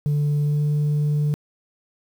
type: tone with pitch glide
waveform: sine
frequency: 146.83 to 148.36 Hz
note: D3 to D3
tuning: 0 to +18 cents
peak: -15 dBFS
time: 0.06-1.34 s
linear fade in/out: 0 ms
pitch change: +18 cents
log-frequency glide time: 0.42-0.63 s
effects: tanh soft clip ceiling -17 dBFS + 8-bit